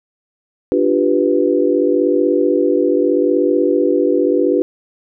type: chord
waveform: sine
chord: G dominant seventh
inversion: second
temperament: equal with one note detuned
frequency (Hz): 293.7 / 349.2 / 390 / 493.9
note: D4 / F4 / G4 / B4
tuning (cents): 0 / 0 / -9 / 0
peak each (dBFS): -17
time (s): 0.72-4.62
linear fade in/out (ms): 0
effects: none